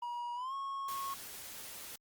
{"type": "tone with pitch glide", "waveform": "triangle", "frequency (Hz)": [959, 1095.3], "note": ["A#5", "C#6"], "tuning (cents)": [49, -21], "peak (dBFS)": -35, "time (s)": [0.02, 1.14], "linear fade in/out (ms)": 5, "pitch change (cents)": 230, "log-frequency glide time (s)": [0.35, 0.54]}
{"type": "noise", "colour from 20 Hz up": "white", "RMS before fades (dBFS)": -47, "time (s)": [0.88, 1.96], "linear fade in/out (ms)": 5}
{"effects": ["Opus 32 kbps"]}